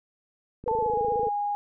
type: click train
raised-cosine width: 3 ms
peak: -28 dBFS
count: 18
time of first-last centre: 0.64-1.27 s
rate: 27 Hz
type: tone with vibrato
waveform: sine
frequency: 466.2 Hz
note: A#4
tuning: in tune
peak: -26 dBFS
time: 0.66-1.29 s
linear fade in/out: 5 ms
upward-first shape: sine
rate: 16 Hz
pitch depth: 110 cents each way
type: tone with pitch glide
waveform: sine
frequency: 880 to 821.1 Hz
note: A5 to G#5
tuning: 0 to -20 cents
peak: -25 dBFS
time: 0.68-1.55 s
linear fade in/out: 0 ms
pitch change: -120 cents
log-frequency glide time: 0.78-1 s
effects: none